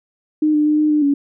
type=tone with pitch steps; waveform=sine; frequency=306.1 / 300 / 302.2 / 304.3 / 300.2 / 283.1 Hz; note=D#4 / D4 / D4 / D#4 / D4 / C#4; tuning=-28 / +37 / +50 / -38 / +38 / +37 cents; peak=-12 dBFS; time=0.42-1.14 s; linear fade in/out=5 ms; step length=120 ms; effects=none